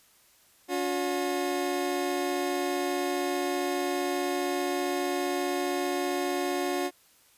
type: tone pair together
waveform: 25% pulse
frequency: 284.8 / 360 Hz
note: C#4 / F#4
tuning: +47 / -47 cents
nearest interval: major third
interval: 406 cents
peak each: -28 / -25 dBFS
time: 0.68-6.91 s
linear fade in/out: 50 ms
effects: white hiss -61 dBFS RMS until 7.37 s + resampled to 32000 Hz